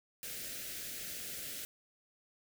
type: band-stop noise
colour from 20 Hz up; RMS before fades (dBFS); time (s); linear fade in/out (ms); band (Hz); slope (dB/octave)
white; -43; 0.23-1.65; 0; 660 to 1400; 48
effects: none